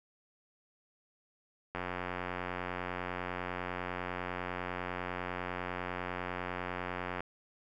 click train, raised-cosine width 0.5 ms, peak -21 dBFS, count 492, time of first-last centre 1.75-7.206 s, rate 90 Hz, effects none

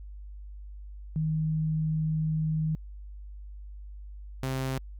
sine / sawtooth tone pair in turn, 156.9 / 131.94 Hz, D#3 / C3, +15 / +15 cents, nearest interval minor third, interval 300 cents, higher first, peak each -25 dBFS, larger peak neither, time 1.16-2.75 / 4.43-4.78 s, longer first, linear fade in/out 0 ms, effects added 50 Hz sine -40 dBFS peak until 4.99 s

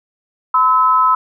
sine tone pair together, 1016.6 / 1296 Hz, B5 / E6, +50 / -30 cents, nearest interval major third, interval 420 cents, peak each -12 dBFS, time 0.54-1.15 s, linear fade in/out 5 ms, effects none

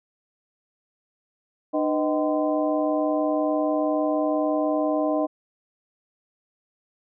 sine tone cluster, 301.6 / 497.8 / 624 / 766 / 1028 Hz, D4 / B4 / D#5 / G5 / C6, +46 / +14 / +5 / -40 / -31 cents, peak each -24 / -31 / -24 / -31 / -33 dBFS, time 1.73-5.27 s, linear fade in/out 20 ms, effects none

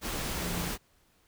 sine tone in noise, 174.61 Hz, F3, in tune, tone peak -35 dBFS, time 0.39-0.72 s, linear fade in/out 50 ms, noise pink, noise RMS -34 dBFS, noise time 0.01-0.78 s, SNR -4 dB, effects pink hiss -67 dBFS RMS until 1.27 s

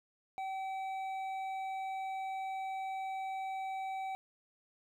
sine tone with hard clipping, 767 Hz, G5, 38 cents flat, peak -38 dBFS, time 0.38-4.15 s, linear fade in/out 0 ms, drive 7 dB, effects none

